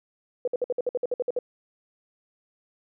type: tone bursts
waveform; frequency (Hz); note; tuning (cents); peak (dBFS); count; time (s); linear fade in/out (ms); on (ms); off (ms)
sine; 493.9; B4; 0; -22; 12; 0.45-1.389; 2; 26; 57
effects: none